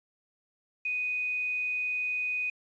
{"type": "tone with quantisation", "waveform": "sine", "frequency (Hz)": 2489, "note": "D#7", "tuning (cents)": 0, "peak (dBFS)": -28, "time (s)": [0.85, 2.5], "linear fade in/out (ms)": 5, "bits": 9, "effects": ["resampled to 16000 Hz"]}